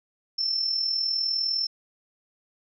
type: tone with amplitude modulation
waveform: sine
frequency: 5350 Hz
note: E8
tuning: 25 cents sharp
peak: -21 dBFS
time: 0.38-1.67 s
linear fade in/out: 10 ms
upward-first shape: sine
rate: 39.9 Hz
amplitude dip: 55%
effects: none